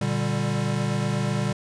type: chord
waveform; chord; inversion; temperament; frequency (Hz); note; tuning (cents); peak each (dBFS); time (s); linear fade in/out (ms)
square; G minor; first; equal with one note detuned; 119.33 / 146.83 / 196; Bb2 / D3 / G3; +41 / 0 / 0; -28; 0.01-1.53; 5
effects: resampled to 22050 Hz